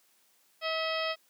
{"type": "harmonic tone with a mistuned harmonic", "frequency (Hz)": 641, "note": "E5", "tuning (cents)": -49, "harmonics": [1, 2, 3, 4, 5, 6, 7, 8], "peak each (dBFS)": [-33, -36, -38, -38, -38, -44, -44, -41], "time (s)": [0.61, 1.16], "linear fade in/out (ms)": 50, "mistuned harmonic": 3, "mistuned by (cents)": 35, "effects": ["white hiss -67 dBFS RMS until 1.29 s", "high-pass 200 Hz 12 dB/octave"]}